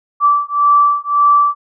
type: beating tone pair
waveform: sine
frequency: 1161 / 1162.8 Hz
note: D6 / D6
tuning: -20 / -18 cents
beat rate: 1.8 Hz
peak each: -12 dBFS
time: 0.2-1.55 s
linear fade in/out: 50 ms
effects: none